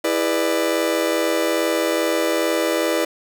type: chord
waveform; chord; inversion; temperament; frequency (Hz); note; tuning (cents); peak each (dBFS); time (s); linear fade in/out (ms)
40% pulse; E dominant seventh; none; just; 329.6 / 412 / 494.4 / 593.3; E4 / G#4 / B4 / D5; 0 / -14 / +2 / +18; -22 / -26 / -23 / -22; 0.04-3.05; 5
effects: none